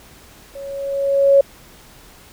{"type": "tone with level ramp", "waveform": "sine", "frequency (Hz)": 554.4, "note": "C#5", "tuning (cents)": 0, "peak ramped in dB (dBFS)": [-30, -6], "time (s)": [0.55, 1.41], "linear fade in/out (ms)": 5, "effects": ["pink hiss -45 dBFS RMS until 2.32 s"]}